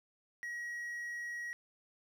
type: tone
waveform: triangle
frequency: 1905 Hz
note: A#6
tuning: 37 cents sharp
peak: -37 dBFS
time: 0.43-1.53 s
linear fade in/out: 0 ms
effects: none